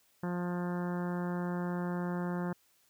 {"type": "harmonic tone", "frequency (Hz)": 176.7, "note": "F3", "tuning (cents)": 21, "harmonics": [1, 2, 3, 4, 5, 6, 7, 8, 9, 10], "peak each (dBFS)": [-33, -40, -44, -47, -46, -48, -51, -50, -51, -54], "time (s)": [0.23, 2.53], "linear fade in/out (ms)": 5, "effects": ["white hiss -69 dBFS RMS until 2.89 s"]}